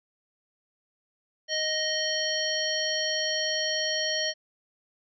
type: harmonic tone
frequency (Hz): 622.3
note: D#5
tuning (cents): 0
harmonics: 1 / 3 / 5 / 7 / 9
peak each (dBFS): -32 / -32 / -32 / -32 / -32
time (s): 1.48-4.34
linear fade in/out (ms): 50
effects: none